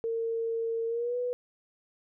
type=tone with pitch glide; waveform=sine; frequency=456.5 to 492.1 Hz; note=A#4 to B4; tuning=-36 to -6 cents; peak=-28 dBFS; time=0.04-1.33 s; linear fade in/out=0 ms; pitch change=+130 cents; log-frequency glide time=0.87-1.17 s; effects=none